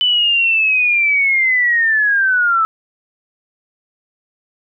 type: linear sweep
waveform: sine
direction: down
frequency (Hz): 3005 to 1300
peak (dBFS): -11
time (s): 0.01-2.65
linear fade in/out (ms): 0
effects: none